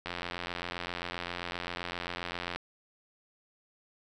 click train, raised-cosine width 0.3 ms, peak -19 dBFS, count 220, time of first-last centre 0.06-2.56 s, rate 87.6 Hz, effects none

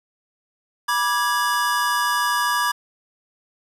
square chord, G# diminished, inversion first, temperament equal with one note detuned, 974.2 / 1174.7 / 1661.2 Hz, B5 / D6 / G#6, -24 / 0 / 0 cents, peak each -24 dBFS, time 0.88-2.72 s, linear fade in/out 10 ms
click, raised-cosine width 0.2 ms, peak -23 dBFS, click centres 1.538 s
effects resampled to 32000 Hz + 8-bit

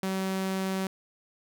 sawtooth tone, 190.5 Hz, G3, 49 cents flat, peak -24 dBFS, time 0.03-0.87 s, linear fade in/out 2 ms, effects none

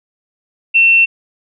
sine tone, 2700 Hz, E7, 41 cents sharp, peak -6 dBFS, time 0.74-1.06 s, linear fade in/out 20 ms, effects none

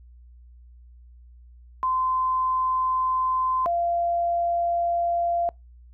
sine tone pair in turn, 1032 / 688.8 Hz, C6 / F5, -24 / -24 cents, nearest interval perfect fifth, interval 700 cents, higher first, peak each -21 dBFS, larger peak neither, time 1.83-3.66 / 3.66-5.49 s, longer neither, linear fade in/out 0 ms, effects noise-tail reverb RT60 0.2 s tail -25 dB re dry + added 60 Hz sine -46 dBFS peak until 5.93 s

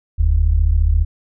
sine tone pair together, 43.13 / 77.78 Hz, F1 / D#2, -21 / 0 cents, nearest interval minor seventh, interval 1021 cents, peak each -14 dBFS, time 0.18-1.05 s, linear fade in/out 20 ms, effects none

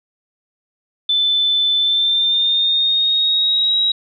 sine tone with pitch glide, 3520 to 3839 Hz, A7 to B7, 0 to -50 cents, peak -13 dBFS, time 1.09-3.92 s, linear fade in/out 5 ms, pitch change +150 cents, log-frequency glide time 1.78-3.75 s, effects none

